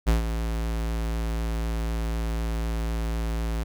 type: tone with ADSR envelope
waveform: square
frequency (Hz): 56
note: A1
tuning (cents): +31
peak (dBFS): -17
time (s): 0.06-3.64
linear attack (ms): 27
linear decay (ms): 130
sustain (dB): -9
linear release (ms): 15
effects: none